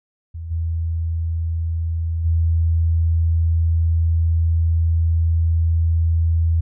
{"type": "tone with level steps", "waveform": "sine", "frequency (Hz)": 82.41, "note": "E2", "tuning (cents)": 0, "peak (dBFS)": [-27, -19, -14], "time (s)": [0.34, 6.61], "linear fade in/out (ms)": 10, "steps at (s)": [0.5, 2.24], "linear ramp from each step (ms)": 20, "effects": []}